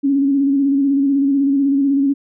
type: tone with vibrato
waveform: sine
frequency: 277.2 Hz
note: C#4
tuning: in tune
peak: -12 dBFS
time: 0.03-2.14 s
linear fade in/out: 20 ms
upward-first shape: square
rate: 16 Hz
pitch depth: 35 cents each way
effects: none